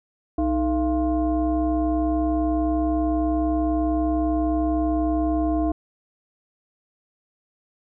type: tone with frequency modulation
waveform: sine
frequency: 311.1 Hz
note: D#4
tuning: in tune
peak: -19 dBFS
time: 0.38-5.72 s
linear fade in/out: 5 ms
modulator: 373 Hz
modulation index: 0.97
effects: none